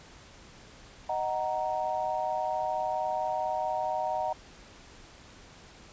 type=chord; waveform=sine; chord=D# minor; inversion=none; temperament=just; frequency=622.3 / 746.7 / 933.4 Hz; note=D#5 / F#5 / A#5; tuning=0 / +16 / +2 cents; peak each=-33 / -31 / -33 dBFS; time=1.09-4.33 s; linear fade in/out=5 ms; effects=pink hiss -52 dBFS RMS until 5.92 s + resampled to 16000 Hz